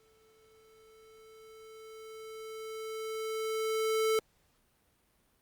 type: tone with exponential growth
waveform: square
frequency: 440 Hz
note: A4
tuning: in tune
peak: -26 dBFS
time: 0-4.19 s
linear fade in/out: 1 ms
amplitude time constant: 910 ms
effects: pink hiss -71 dBFS RMS until 5.41 s + Opus 48 kbps